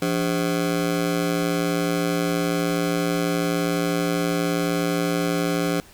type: ring-modulated tone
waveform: 25% pulse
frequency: 231.2 Hz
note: A#3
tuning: 14 cents flat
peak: -14 dBFS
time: 0.02-5.8 s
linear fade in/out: 0 ms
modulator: 59.5 Hz
effects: pink hiss -49 dBFS RMS until 5.93 s